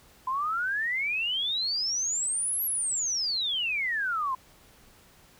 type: exponential two-way sweep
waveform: sine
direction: up then down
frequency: 1007 to 11840 to 1007 Hz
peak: -26 dBFS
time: 0.27-4.35 s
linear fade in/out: 5 ms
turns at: 2.64 s
effects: pink hiss -57 dBFS RMS until 5.39 s